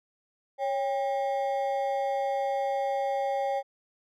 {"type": "ring-modulated tone", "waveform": "triangle", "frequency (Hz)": 676, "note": "E5", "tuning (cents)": 43, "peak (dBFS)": -21, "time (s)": [0.58, 3.63], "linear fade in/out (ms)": 50, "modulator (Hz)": 123, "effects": []}